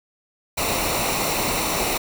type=noise with comb filter; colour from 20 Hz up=pink; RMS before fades=-23 dBFS; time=0.57-1.98 s; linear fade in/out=10 ms; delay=0.61 ms; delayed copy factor=-0.6; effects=none